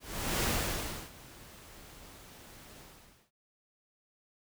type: noise with ADSR envelope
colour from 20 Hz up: pink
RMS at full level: -30 dBFS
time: 0-3.31 s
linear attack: 430 ms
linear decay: 670 ms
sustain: -22 dB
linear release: 520 ms
effects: none